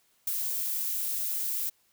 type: noise with ADSR envelope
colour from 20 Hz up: violet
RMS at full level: -27 dBFS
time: 0.27-1.7 s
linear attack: 7 ms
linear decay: 13 ms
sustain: -4 dB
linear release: 12 ms
effects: white hiss -68 dBFS RMS until 1.92 s